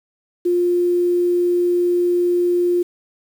sine tone with quantisation, 352.5 Hz, F4, 16 cents sharp, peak -14 dBFS, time 0.45-2.83 s, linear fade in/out 10 ms, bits 7, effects none

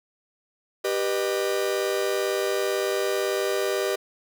45% pulse chord, G augmented, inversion none, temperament just, 392 / 490 / 612.5 Hz, G4 / B4 / D#5, 0 / -14 / -27 cents, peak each -26 / -29 / -29 dBFS, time 0.84-3.96 s, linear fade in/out 10 ms, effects none

